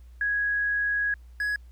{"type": "tone pair in turn", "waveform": ["sine", "triangle"], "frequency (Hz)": [1661.2, 1674.7], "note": ["G#6", "G#6"], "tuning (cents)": [0, 14], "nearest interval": "unison", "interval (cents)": 14, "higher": "second", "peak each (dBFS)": -23, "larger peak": "neither", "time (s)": [[0.21, 1.14], [1.4, 1.56]], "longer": "first", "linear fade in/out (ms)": 2, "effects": ["added 60 Hz sine -45 dBFS peak until 1.71 s", "pink hiss -67 dBFS RMS until 1.71 s"]}